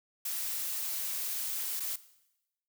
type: noise with dropouts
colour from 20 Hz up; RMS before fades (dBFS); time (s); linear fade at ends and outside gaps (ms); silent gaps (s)
blue; -35; 0.25-1.96; 5; 1.798-1.803
effects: noise-tail reverb RT60 0.9 s tail -17 dB re dry